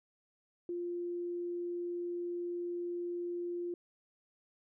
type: tone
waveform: sine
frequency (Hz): 349.2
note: F4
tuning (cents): 0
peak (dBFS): -35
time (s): 0.69-3.74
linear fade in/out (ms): 2
effects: none